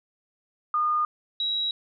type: tone pair in turn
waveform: sine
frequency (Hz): 1220 / 3865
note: D#6 / B7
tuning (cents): -34 / -38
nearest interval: octave + minor sixth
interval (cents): 1996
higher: second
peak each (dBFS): -21 / -24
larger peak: first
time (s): 0.74-1.05 / 1.4-1.71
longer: neither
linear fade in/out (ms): 2
effects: none